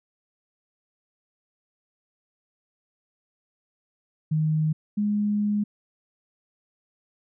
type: tone pair in turn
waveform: sine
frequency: 155.56 / 207.6 Hz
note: D#3 / G#3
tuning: 0 / 0 cents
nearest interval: perfect fourth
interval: 500 cents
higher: second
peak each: -20 / -21 dBFS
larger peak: first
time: 4.31-4.73 / 4.97-5.64 s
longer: second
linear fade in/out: 10 ms
effects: none